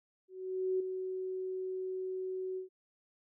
sine tone with ADSR envelope, 373.8 Hz, F#4, 18 cents sharp, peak -28 dBFS, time 0.28-2.69 s, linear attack 520 ms, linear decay 6 ms, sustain -7 dB, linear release 120 ms, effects none

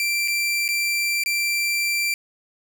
sawtooth tone with dropouts, 2353 Hz, D7, 3 cents sharp, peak -17 dBFS, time 0-2.14 s, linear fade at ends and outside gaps 1 ms, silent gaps 0.277-0.281 / 0.68-0.688 / 1.237-1.26 s, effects none

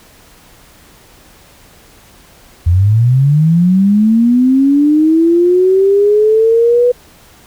sine linear sweep, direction up, 82.2 to 493.9 Hz, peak -6 dBFS, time 2.66-6.92 s, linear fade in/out 10 ms, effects pink hiss -43 dBFS RMS until 7.46 s

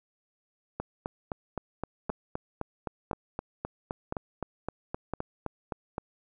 two click trains, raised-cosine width 1 ms, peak -18 / -17 dBFS, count 21 / 4, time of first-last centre 0.8-5.981 / 2.1-5.136 s, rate 3.86 / 0.988 Hz, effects none

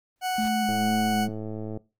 pink noise with exponential growth, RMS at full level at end -41 dBFS, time 0.16-0.48 s, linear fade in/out 0 ms, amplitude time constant 68 ms
40% pulse tone, 740 Hz, F#5, in tune, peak -24 dBFS, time 0.21-1.28 s, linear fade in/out 50 ms
sine tone with vibrato, 214.5 Hz, A3, 44 cents flat, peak -25 dBFS, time 0.38-1.29 s, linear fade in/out 5 ms, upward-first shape square, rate 2 Hz, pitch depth 21 cents each way
click train, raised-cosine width 2 ms, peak -22 dBFS, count 118, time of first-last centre 0.69-1.773 s, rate 108 Hz
effects noise-tail reverb RT60 0.3 s tail -22 dB re dry

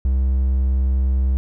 triangle tone, 65.41 Hz, C2, in tune, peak -13 dBFS, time 0.05-1.37 s, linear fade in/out 0 ms, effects none

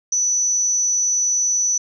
sine tone with amplitude modulation, 5970 Hz, F#8, 15 cents sharp, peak -13 dBFS, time 0.12-1.78 s, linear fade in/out 5 ms, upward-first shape sine, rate 221 Hz, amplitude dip 65%, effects none

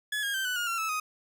30% pulse tone with pitch steps, 1701 / 1627.9 / 1558 / 1491.1 / 1427.1 / 1365.8 / 1307.1 / 1251 Hz, G#6 / G#6 / G6 / F#6 / F6 / F6 / E6 / D#6, +41 / -35 / -11 / +13 / +37 / -39 / -15 / +9 cents, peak -26 dBFS, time 0.12-1 s, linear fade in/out 5 ms, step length 110 ms, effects none

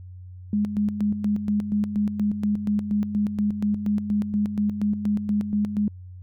sine tone with tremolo, 207.5 Hz, G#3, 1 cent flat, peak -19 dBFS, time 0.53-5.88 s, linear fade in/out 2 ms, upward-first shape square, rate 4.2 Hz, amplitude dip 60%, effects added 91 Hz sine -38 dBFS peak until 6.22 s

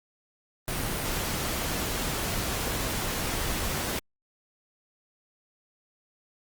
pink noise, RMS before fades -30 dBFS, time 0.68-3.99 s, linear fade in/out 0 ms, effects Opus 32 kbps

